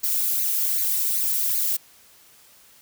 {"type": "noise with flanger", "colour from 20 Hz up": "violet", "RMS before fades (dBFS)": -23, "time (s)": [0.03, 1.77], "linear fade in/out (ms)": 10, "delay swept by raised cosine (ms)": [0.45, 2.15], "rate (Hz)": 2.6, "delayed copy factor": 0.7, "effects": ["white hiss -53 dBFS RMS until 2.81 s"]}